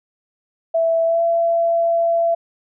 sine tone with pitch glide, 660 to 673.5 Hz, E5 to E5, +2 to +37 cents, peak -14 dBFS, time 0.74-2.35 s, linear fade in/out 10 ms, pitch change +35 cents, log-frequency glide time 1.05-1.21 s, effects none

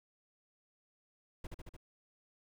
brown noise with echo, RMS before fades -42 dBFS, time 1.44-1.47 s, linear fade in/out 5 ms, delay 74 ms, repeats 4, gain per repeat -2 dB, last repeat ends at 1.766 s, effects none

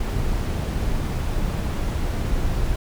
brown noise, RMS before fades -23 dBFS, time 0-2.76 s, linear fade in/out 5 ms, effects none

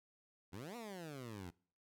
15% pulse exponential two-way sweep, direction up then down, 83 to 246.9 to 83 Hz, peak -40 dBFS, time 0.52-1.51 s, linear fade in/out 20 ms, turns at 0.76 s, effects noise-tail reverb RT60 0.5 s tail -24 dB re dry

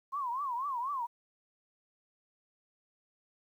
sine tone with vibrato, 1044 Hz, C6, 4 cents flat, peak -32 dBFS, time 0.12-1.07 s, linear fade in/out 20 ms, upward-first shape triangle, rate 4.1 Hz, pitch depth 220 cents each way, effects 11-bit

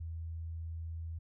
sine tone, 82 Hz, E2, 9 cents flat, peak -38 dBFS, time 0-1.19 s, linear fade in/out 10 ms, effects none

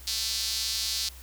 sawtooth tone with high-pass filter, 222.8 Hz, A3, 22 cents sharp, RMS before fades -30 dBFS, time 0.07-1.09 s, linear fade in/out 5 ms, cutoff 4500 Hz, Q 3, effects added 63 Hz sine -45 dBFS peak until 1.22 s + white hiss -50 dBFS RMS until 1.22 s

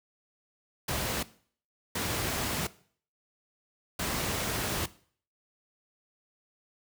pink noise bursts at uneven times, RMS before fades -31 dBFS, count 3, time 0.88-1.23 / 1.95-2.67 / 3.99-4.86 s, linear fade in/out 5 ms, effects noise-tail reverb RT60 0.5 s tail -18 dB re dry + high-pass 60 Hz 12 dB/octave

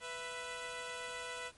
10% pulse tone pair together, 495.2 / 662.8 Hz, B4 / E5, +5 / +9 cents, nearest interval perfect fourth, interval 504 cents, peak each -34 / -38 dBFS, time 0-1.52 s, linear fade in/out 50 ms, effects pink hiss -63 dBFS RMS until 1.57 s + MP3 48 kbps

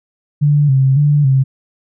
sine tone with vibrato, 140 Hz, C#3, 18 cents sharp, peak -8 dBFS, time 0.41-1.44 s, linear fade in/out 20 ms, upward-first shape square, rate 1.8 Hz, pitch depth 79 cents each way, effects none

